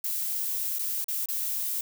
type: noise with dropouts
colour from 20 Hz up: violet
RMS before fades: -30 dBFS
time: 0.04-1.81 s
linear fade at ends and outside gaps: 2 ms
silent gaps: 0.786-0.792 / 1.043-1.083 / 1.258-1.286 s
effects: none